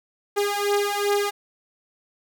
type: beating tone pair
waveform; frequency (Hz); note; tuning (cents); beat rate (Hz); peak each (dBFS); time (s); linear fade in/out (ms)
sawtooth; 406.3 / 408.9; G#4 / G#4; -38 / -27; 2.6; -20; 0.36-1.31; 20
effects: none